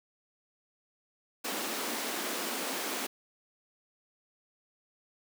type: high-pass noise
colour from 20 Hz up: pink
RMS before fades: -35 dBFS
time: 1.44-3.07 s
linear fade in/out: 10 ms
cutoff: 220 Hz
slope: 48 dB/octave
effects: none